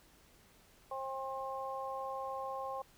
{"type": "harmonic tone", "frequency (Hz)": 266.7, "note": "C4", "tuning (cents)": 33, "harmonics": [2, 3, 4], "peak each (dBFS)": [-42, -42, -42], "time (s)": [0.91, 2.82], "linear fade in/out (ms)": 5, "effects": ["pink hiss -64 dBFS RMS until 2.97 s"]}